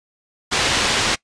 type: low-pass noise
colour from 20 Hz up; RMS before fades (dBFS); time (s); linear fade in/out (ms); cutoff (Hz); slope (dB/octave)
white; -19; 0.51-1.16; 20; 4400; 12
effects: noise-tail reverb RT60 0.1 s tail -22 dB re dry + resampled to 22050 Hz